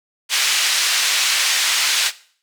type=band-pass noise; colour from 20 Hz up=pink; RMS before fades=-18 dBFS; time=0.29-2.12 s; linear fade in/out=50 ms; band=2300 to 7000 Hz; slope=12 dB/octave; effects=noise-tail reverb RT60 0.5 s tail -18 dB re dry